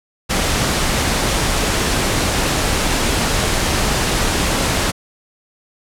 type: noise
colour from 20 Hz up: pink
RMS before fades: -17 dBFS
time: 0.29-4.92 s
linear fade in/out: 20 ms
effects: low-pass 10000 Hz 12 dB/octave